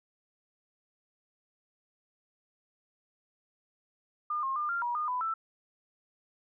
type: tone with pitch steps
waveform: sine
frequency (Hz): 1209 / 1071 / 1203 / 1389 / 960 / 1220 / 998 / 1326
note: D6 / C6 / D6 / F6 / B5 / D#6 / B5 / E6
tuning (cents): +50 / +40 / +41 / -10 / -49 / -34 / +18 / +10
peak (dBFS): -29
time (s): 4.3-5.34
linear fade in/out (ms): 5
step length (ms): 130
effects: none